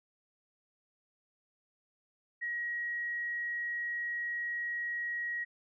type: tone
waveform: sine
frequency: 1900 Hz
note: A#6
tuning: 33 cents sharp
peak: -33 dBFS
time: 2.41-5.45 s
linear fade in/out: 20 ms
effects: none